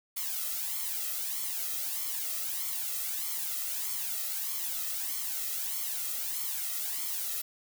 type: noise with flanger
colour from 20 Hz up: blue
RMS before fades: -34 dBFS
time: 0.16-7.42 s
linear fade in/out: 10 ms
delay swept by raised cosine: 0.92 to 1.57 ms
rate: 1.6 Hz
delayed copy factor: +0.7
effects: none